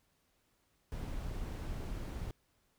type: noise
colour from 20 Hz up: brown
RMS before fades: -40 dBFS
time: 0.92-2.31 s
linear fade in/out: 0 ms
effects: pink hiss -75 dBFS RMS until 2.78 s